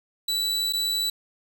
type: tone with dropouts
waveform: 40% pulse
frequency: 3951 Hz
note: B7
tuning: in tune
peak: -22 dBFS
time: 0.28-1.1 s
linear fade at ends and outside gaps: 5 ms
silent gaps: 0.726-0.733 s
effects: none